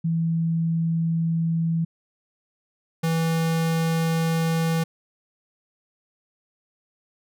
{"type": "tone pair in turn", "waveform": ["sine", "square"], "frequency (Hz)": [164.81, 163.77], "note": ["E3", "E3"], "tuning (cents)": [0, -11], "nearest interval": "unison", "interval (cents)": 11, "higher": "first", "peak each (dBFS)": [-20, -21], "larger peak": "first", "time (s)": [[0.04, 1.85], [3.03, 4.84]], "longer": "neither", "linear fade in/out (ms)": 10, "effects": []}